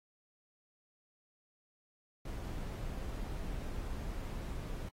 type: noise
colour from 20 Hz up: brown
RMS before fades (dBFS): -40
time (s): 2.25-4.89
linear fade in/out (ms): 5
effects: AAC 48 kbps